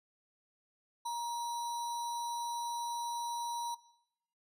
sine tone with sample-and-hold, 944 Hz, A#5, 22 cents sharp, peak -34 dBFS, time 1.05-3.75 s, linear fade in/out 10 ms, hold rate 4900 Hz, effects noise-tail reverb RT60 0.8 s tail -19 dB re dry + resampled to 32000 Hz

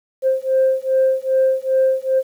sine beating tone pair, 525 / 527.5 Hz, C5 / C5, +6 / +14 cents, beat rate 2.5 Hz, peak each -16 dBFS, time 0.22-2.23 s, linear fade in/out 50 ms, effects tanh soft clip ceiling -8 dBFS + 8-bit

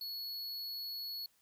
square tone, 4376 Hz, C#8, 23 cents flat, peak -40 dBFS, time 0.01-1.26 s, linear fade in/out 2 ms, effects white hiss -72 dBFS RMS until 1.41 s

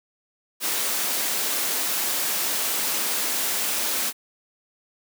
white high-pass noise, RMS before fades -25 dBFS, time 0.6-4.13 s, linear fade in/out 50 ms, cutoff 200 Hz, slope 24 dB/octave, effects none

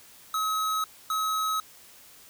square tone pair in turn, 1280 / 1280 Hz, D#6 / D#6, +49 / +49 cents, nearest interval unison, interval 0 cents, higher neither, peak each -26 dBFS, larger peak neither, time 0.34-0.84 / 1.1-1.6 s, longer neither, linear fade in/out 2 ms, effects white hiss -52 dBFS RMS until 2.29 s

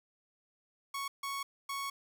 sawtooth tone bursts at uneven times, 1108.7 Hz, C#6, in tune, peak -32 dBFS, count 3, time 0.94-1.08 / 1.23-1.43 / 1.69-1.9 s, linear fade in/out 5 ms, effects 11-bit

